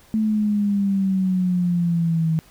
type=exponential sweep; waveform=sine; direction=down; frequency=219.7 to 159 Hz; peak=-17 dBFS; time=0.14-2.39 s; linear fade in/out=0 ms; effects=pink hiss -52 dBFS RMS until 2.5 s